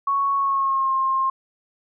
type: tone with pitch glide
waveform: sine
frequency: 1109 to 1063.8 Hz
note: C#6 to C6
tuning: 0 to +28 cents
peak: -18 dBFS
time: 0.07-1.3 s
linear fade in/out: 5 ms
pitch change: -72 cents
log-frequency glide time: 0.36-0.93 s
effects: none